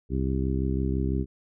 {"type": "harmonic tone", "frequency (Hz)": 66, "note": "C2", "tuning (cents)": 16, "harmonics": [1, 2, 3, 4, 5, 6], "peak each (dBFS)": [-27, -30, -32, -33, -34, -35], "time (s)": [0.09, 1.26], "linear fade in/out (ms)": 50, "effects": []}